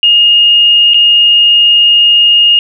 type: tone with dropouts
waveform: sine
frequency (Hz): 2847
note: F7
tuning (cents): +33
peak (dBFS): -3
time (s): 0.03-2.59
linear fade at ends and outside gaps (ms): 1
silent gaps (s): 0.936-0.943
effects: none